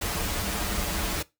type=noise with comb filter; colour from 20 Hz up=pink; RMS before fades=-29 dBFS; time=0.01-1.23 s; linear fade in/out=10 ms; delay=7.8 ms; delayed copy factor=-0.8; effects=noise-tail reverb RT60 0.2 s tail -19 dB re dry

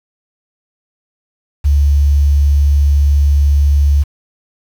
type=tone with quantisation; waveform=sine; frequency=71.5 Hz; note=D2; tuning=46 cents flat; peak=-7 dBFS; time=1.64-4.04 s; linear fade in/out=20 ms; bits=6; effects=none

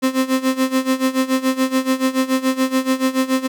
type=tone with tremolo; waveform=35% pulse; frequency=261.6 Hz; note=C4; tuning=in tune; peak=-11 dBFS; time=0.02-3.48 s; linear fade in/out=20 ms; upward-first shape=sine; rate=7 Hz; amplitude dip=85%; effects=none

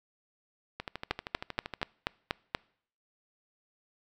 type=two click trains; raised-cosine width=0.3 ms; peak=-12 / -20 dBFS; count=7 / 14; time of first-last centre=1.11-2.549 / 0.8-1.816 s; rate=4.17 / 12.8 Hz; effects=noise-tail reverb RT60 0.6 s tail -25 dB re dry

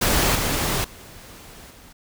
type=noise with level steps; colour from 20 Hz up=pink; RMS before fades=-19 / -23 / -43 / -47 dBFS; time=0.01-1.93 s; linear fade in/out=10 ms; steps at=0.35 / 0.84 / 1.7 s; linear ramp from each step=5 ms; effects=none

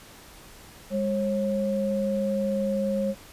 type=tone pair together; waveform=sine; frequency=203.2 / 542 Hz; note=G#3 / C#5; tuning=-38 / -39 cents; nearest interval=octave + perfect fourth; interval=1699 cents; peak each=-26 dBFS; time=0.9-3.15 s; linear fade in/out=50 ms; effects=pink hiss -48 dBFS RMS until 3.32 s + resampled to 32000 Hz

